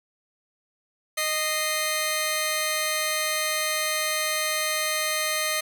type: tone pair together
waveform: 10% pulse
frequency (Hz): 620 / 2084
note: D#5 / C7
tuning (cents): -6 / -7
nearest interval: octave + major sixth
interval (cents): 2099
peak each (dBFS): -18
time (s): 1.17-5.61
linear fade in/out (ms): 10
effects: none